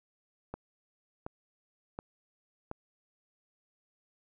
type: click train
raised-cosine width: 1 ms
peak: -24 dBFS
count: 4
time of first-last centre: 0.54-2.714 s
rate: 1.38 Hz
effects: none